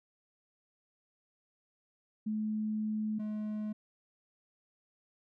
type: tone pair in turn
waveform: sine / triangle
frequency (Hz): 215 / 212.8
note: A3 / G#3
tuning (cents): -40 / +42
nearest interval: unison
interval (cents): 18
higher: first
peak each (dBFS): -31 / -32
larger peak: first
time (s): 2.26-3.19 / 3.19-3.73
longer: first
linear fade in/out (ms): 10
effects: none